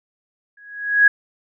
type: tone with exponential growth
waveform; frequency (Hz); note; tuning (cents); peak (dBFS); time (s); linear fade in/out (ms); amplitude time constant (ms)
sine; 1661.2; G#6; 0; -6; 0.57-1.08; 5; 110
effects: none